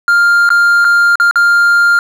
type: tone with dropouts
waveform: triangle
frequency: 1400 Hz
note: F6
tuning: 4 cents sharp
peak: -4 dBFS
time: 0.08-1.99 s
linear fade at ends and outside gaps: 1 ms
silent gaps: 0.491-0.503 / 0.845-0.849 / 1.156-1.199 / 1.311-1.357 s
effects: 7-bit